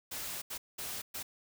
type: noise bursts at uneven times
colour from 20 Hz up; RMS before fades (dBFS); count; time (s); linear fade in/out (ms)
white; -40; 4; 0.11-0.42 / 0.5-0.58 / 0.78-1.02 / 1.14-1.23; 10
effects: none